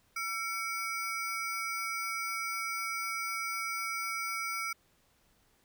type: ring-modulated tone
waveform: square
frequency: 1800 Hz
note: A6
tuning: 39 cents sharp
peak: -31 dBFS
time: 0.16-4.73 s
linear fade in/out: 5 ms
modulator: 452 Hz
effects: pink hiss -69 dBFS RMS until 5.64 s